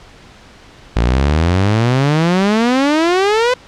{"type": "exponential sweep", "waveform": "sawtooth", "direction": "up", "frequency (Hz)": [55, 512], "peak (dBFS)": -7, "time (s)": [0.96, 3.54], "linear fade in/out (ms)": 5, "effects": ["pink hiss -41 dBFS RMS until 3.67 s", "low-pass 5000 Hz 12 dB/octave"]}